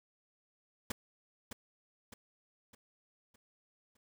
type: noise with echo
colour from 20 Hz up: pink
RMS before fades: -36 dBFS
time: 0.9-0.92 s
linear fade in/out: 5 ms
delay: 610 ms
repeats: 5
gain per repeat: -7 dB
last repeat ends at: 3.97 s
effects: none